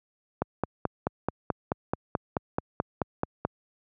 click train, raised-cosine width 1 ms, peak -11 dBFS, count 15, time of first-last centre 0.42-3.45 s, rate 4.62 Hz, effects high-pass 80 Hz 12 dB/octave

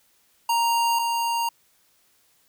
square tone pair in turn, 932.3 / 932.3 Hz, A#5 / A#5, 0 / 0 cents, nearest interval unison, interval 0 cents, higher neither, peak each -20 / -23 dBFS, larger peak first, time 0.49-0.99 / 0.99-1.49 s, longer neither, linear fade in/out 5 ms, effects white hiss -63 dBFS RMS until 2.48 s

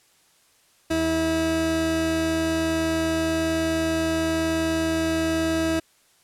30% pulse tone pair together, 81 / 324.2 Hz, E2 / E4, -30 / -29 cents, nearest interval 2 octaves, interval 2401 cents, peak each -29 / -19 dBFS, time 0.9-5.8 s, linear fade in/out 10 ms, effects white hiss -60 dBFS RMS until 6.23 s + low-pass 11000 Hz 12 dB/octave

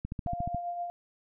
click train, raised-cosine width 5 ms, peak -22 dBFS, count 8, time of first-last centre 0.05-0.546 s, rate 14.1 Hz
sine tone with tremolo, 698.5 Hz, F5, in tune, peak -30 dBFS, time 0.27-0.9 s, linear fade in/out 0 ms, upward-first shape triangle, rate 7.8 Hz, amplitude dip 50%
effects none

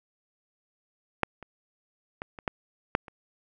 clicks, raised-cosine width 0.5 ms, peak -7 / -27 / -19 / -26 / -12 / -6 / -29 dBFS, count 7, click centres 1.233 / 1.427 / 2.219 / 2.388 / 2.478 / 2.951 / 3.082 s, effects none

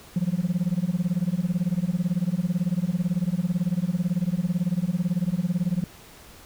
sine tone with tremolo, 177.2 Hz, F3, 25 cents sharp, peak -16 dBFS, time 0.16-5.84 s, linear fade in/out 2 ms, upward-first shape sine, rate 18 Hz, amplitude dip 100%, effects tanh soft clip ceiling -18 dBFS + pink hiss -48 dBFS RMS until 6.45 s

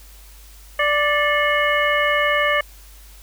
harmonic tone with a mistuned harmonic, 587.3 Hz, D5, in tune, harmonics 1 / 2 / 3 / 4 / 5, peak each -21 / -22 / -21 / -22 / -27 dBFS, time 0.79-2.61 s, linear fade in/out 5 ms, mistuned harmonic 4, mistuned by -140 cents, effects added 50 Hz sine -42 dBFS peak until 3.22 s + white hiss -48 dBFS RMS until 3.22 s

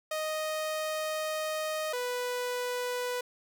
sawtooth tone pair in turn, 622.3 / 493.9 Hz, D#5 / B4, 0 / 0 cents, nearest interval major third, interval 400 cents, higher first, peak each -27 dBFS, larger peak neither, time 0.11-1.93 / 1.93-3.21 s, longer first, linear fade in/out 5 ms, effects none

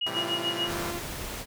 sine tone with tremolo, 2885 Hz, F#7, 44 cents flat, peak -25 dBFS, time 0.01-0.72 s, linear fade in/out 5 ms, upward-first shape sine, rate 6.9 Hz, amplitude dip 90%
5% pulse chord, A minor seventh, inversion none, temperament equal, 110 / 130.81 / 164.81 / 196 Hz, A2 / C3 / E3 / G3, 0 / 0 / 0 / 0 cents, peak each -28 dBFS, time 0.06-0.91 s, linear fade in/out 5 ms
sawtooth tone with pitch glide, 343 to 345.6 Hz, F4 to F4, -31 to -18 cents, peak -30 dBFS, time 0.16-0.99 s, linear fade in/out 5 ms, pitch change +13 cents, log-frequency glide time 0.51-0.72 s
pink noise, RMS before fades -36 dBFS, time 0.66-1.46 s, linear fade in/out 50 ms
effects none

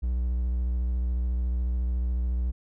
triangle tone with vibrato, 61.1 Hz, B1, 18 cents flat, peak -22 dBFS, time 0.02-2.52 s, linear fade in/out 20 ms, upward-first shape sine, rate 14 Hz, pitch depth 45 cents each way, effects none

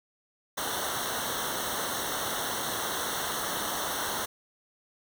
pink noise with comb filter, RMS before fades -32 dBFS, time 0.57-4.26 s, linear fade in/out 10 ms, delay 0.41 ms, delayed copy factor -0.95, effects none

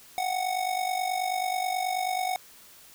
square tone with amplitude modulation, 740 Hz, F#5, in tune, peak -24 dBFS, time 0.18-2.36 s, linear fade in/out 0 ms, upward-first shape sine, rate 49.3 Hz, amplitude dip 70%, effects white hiss -52 dBFS RMS until 2.94 s

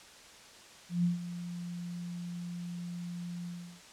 sine tone with ADSR envelope, 174.61 Hz, F3, in tune, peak -24 dBFS, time 0.89-3.82 s, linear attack 150 ms, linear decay 140 ms, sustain -13 dB, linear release 360 ms, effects white hiss -53 dBFS RMS until 3.92 s + low-pass 7000 Hz 12 dB/octave

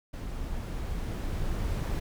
brown noise with level ramp, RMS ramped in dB -36 to -29 dBFS, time 0.13-2 s, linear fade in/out 10 ms, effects none

